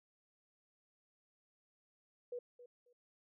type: tone with echo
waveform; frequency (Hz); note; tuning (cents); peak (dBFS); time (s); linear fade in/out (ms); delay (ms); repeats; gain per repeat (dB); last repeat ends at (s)
sine; 487.7; B4; -22; -40; 2.32-2.39; 5; 270; 2; -14; 2.93
effects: none